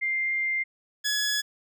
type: tone pair in turn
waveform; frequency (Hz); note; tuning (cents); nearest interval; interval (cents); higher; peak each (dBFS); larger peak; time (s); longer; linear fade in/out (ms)
sine / 15% pulse; 2101 / 1691.3; C7 / G#6; +7 / +31; major third; 376; first; -24 / -18; second; 0.01-0.64 / 1.04-1.42; first; 20
effects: none